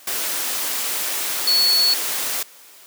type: tone in noise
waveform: sine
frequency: 4403 Hz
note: C#8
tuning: 13 cents flat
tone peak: -14 dBFS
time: 1.47-1.94 s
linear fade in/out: 5 ms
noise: white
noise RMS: -24 dBFS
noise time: 0.07-2.43 s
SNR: +7 dB
effects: white hiss -46 dBFS RMS until 2.86 s + high-pass 300 Hz 12 dB/octave